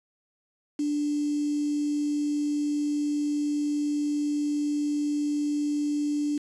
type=tone with quantisation; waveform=sine; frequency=293.7 Hz; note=D4; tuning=in tune; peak=-24 dBFS; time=0.79-6.38 s; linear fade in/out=5 ms; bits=7; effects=resampled to 24000 Hz